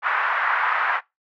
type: band-pass noise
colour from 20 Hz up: pink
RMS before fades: -22 dBFS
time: 0.02-1.01 s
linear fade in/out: 50 ms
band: 1000 to 1800 Hz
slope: 24 dB/octave
effects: noise-tail reverb RT60 0.2 s tail -22 dB re dry